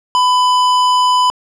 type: tone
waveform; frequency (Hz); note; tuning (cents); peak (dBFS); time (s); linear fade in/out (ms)
square; 1000; B5; +21; -10; 0.15-1.3; 0
effects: low-pass 6000 Hz 12 dB/octave